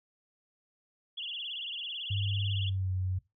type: tone with vibrato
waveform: sine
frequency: 3083 Hz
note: G7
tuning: 29 cents flat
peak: -35 dBFS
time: 1.17-2.7 s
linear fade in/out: 10 ms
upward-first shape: sine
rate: 18 Hz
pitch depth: 190 cents each way
type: tone with pitch glide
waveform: sine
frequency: 100 to 92.77 Hz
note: G2 to F#2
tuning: +35 to +5 cents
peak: -29 dBFS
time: 2.1-3.19 s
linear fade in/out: 10 ms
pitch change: -130 cents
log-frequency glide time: 2.49-2.92 s
effects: noise-tail reverb RT60 0.2 s tail -18 dB re dry